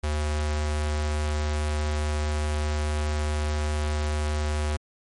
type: tone with notch filter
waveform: square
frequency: 75.4 Hz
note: D2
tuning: 46 cents sharp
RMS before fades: -26 dBFS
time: 0.03-4.77 s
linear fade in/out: 10 ms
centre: 160 Hz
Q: 0.62
effects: MP3 48 kbps